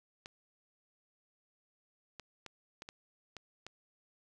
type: clicks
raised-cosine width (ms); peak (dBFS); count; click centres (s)
0.2; -28; 7; 0.259 / 2.197 / 2.463 / 2.821 / 2.889 / 3.367 / 3.666
effects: none